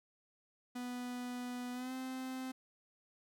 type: tone with pitch glide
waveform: 45% pulse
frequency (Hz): 246.9 to 259.3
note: B3 to C4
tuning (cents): 0 to -15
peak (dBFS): -40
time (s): 0.75-2.52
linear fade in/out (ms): 10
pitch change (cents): +85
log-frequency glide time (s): 1.73-1.93
effects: none